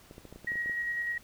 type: clicks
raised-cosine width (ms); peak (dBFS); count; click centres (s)
2; -33; 10; 0.111 / 0.181 / 0.253 / 0.326 / 0.36 / 0.446 / 0.519 / 0.556 / 0.66 / 0.696
type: tone with tremolo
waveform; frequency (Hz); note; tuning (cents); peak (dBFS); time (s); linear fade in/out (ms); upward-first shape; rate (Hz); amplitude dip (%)
sine; 1898; A#6; +31; -29; 0.47-1.18; 5; square; 10; 25
effects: pink hiss -57 dBFS RMS until 1.23 s